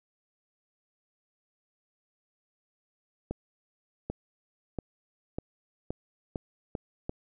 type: accelerating click train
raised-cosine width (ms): 2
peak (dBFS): -19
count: 8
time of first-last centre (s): 3.31-7.094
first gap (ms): 790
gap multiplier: 0.87
effects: none